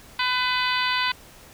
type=harmonic tone with a mistuned harmonic; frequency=502 Hz; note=B4; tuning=28 cents sharp; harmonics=2 / 3 / 4 / 5 / 6 / 7 / 8 / 9; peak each=-26 / -28 / -29 / -30 / -31 / -31 / -32 / -33 dBFS; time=0.19-1.12 s; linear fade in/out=5 ms; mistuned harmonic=9; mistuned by=+37 cents; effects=pink hiss -48 dBFS RMS until 1.53 s